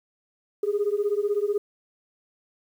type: beating tone pair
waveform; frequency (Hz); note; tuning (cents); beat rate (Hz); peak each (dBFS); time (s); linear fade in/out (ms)
sine; 403.3 / 419.3; G4 / G#4; +49 / +17; 16; -24; 0.63-1.58; 5
effects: tanh soft clip ceiling -16 dBFS + 9-bit